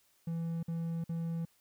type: tone bursts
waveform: triangle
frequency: 166.2 Hz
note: E3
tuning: 15 cents sharp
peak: -31 dBFS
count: 3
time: 0.27-1.452 s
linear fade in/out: 5 ms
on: 360 ms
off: 51 ms
effects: white hiss -70 dBFS RMS until 1.6 s